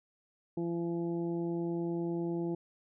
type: harmonic tone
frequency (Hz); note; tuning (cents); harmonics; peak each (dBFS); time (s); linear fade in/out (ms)
170; F3; -46; 1 / 2 / 3 / 4 / 5; -36 / -33 / -47 / -48 / -50; 0.57-2.55; 5
effects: none